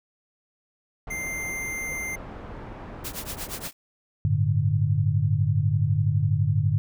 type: low-pass noise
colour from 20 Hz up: pink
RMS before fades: -39 dBFS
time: 1.07-3.68 s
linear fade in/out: 2 ms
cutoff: 1300 Hz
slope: 12 dB/octave
type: tone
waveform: square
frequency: 2093 Hz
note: C7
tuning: in tune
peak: -30 dBFS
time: 1.1-2.16 s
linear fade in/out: 10 ms
type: noise with tremolo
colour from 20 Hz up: white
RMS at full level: -32 dBFS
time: 3.04-3.73 s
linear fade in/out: 10 ms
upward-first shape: triangle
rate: 8.5 Hz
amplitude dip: 100%
type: chord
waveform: sine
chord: G suspended second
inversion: none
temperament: equal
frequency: 98 / 110 / 146.83 Hz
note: G2 / A2 / D3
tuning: 0 / 0 / 0 cents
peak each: -24 dBFS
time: 4.25-6.78 s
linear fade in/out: 0 ms
effects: none